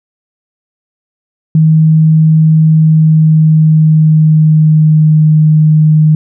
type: tone with pitch glide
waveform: sine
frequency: 157.9 to 154.74 Hz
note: D#3 to D#3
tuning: +26 to -9 cents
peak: -3 dBFS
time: 1.55-6.15 s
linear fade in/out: 2 ms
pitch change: -35 cents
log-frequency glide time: 2.69-5.25 s
effects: none